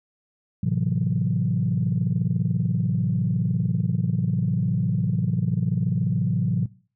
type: chord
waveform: sine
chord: F# half-diminished seventh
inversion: first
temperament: equal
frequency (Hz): 110 / 130.81 / 164.81 / 185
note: A2 / C3 / E3 / F#3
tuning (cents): 0 / 0 / 0 / 0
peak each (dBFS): -25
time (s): 0.63-6.66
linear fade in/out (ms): 5
effects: noise-tail reverb RT60 0.4 s tail -19 dB re dry + tanh soft clip ceiling -12 dBFS